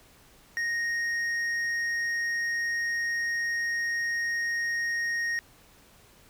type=tone with hard clipping; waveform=triangle; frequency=1864.7 Hz; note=A#6; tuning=in tune; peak=-28 dBFS; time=0.57-5.39 s; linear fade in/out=0 ms; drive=9 dB; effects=pink hiss -57 dBFS RMS until 6.29 s